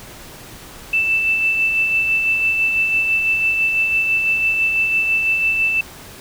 sine tone with tremolo, 2651 Hz, E7, 9 cents sharp, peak -13 dBFS, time 0.93-5.81 s, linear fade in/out 5 ms, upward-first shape sine, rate 6 Hz, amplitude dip 35%, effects pink hiss -38 dBFS RMS until 6.2 s

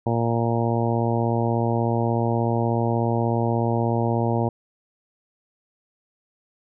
harmonic tone, 116.54 Hz, A#2, in tune, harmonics 1 / 2 / 3 / 4 / 5 / 6 / 7 / 8, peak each -23 / -26 / -28 / -29 / -30 / -31 / -31 / -32 dBFS, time 0.06-4.49 s, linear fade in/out 5 ms, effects none

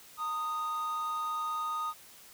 triangle tone pair together, 912 / 1241 Hz, A#5 / D#6, -38 / -5 cents, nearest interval perfect fourth, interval 533 cents, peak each -39 / -30 dBFS, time 0.17-1.94 s, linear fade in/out 50 ms, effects white hiss -54 dBFS RMS until 2.33 s

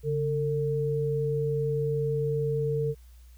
sine tone pair together, 142.1 / 451.1 Hz, C#3 / A4, +43 / +43 cents, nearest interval octave + minor sixth, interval 2000 cents, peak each -28 / -27 dBFS, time 0.03-2.95 s, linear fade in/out 50 ms, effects added 60 Hz sine -48 dBFS peak until 3.37 s + white hiss -64 dBFS RMS until 3.37 s

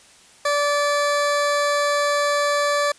20% pulse tone, 580 Hz, D5, 22 cents flat, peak -13 dBFS, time 0.45-2.92 s, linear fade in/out 5 ms, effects white hiss -50 dBFS RMS until 2.98 s + resampled to 22050 Hz

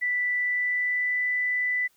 sine tone with pitch glide, 1975.5 to 1989.2 Hz, B6 to B6, 0 to +12 cents, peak -23 dBFS, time 0.01-1.88 s, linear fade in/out 20 ms, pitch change +12 cents, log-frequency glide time 0.34-1.23 s, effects white hiss -65 dBFS RMS until 1.96 s

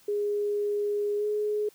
sine tone with pitch glide, 412.5 to 420.2 Hz, G#4 to G#4, -12 to +20 cents, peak -25 dBFS, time 0.08-1.69 s, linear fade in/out 5 ms, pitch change +32 cents, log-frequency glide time 1.17-1.25 s, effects white hiss -59 dBFS RMS until 1.74 s

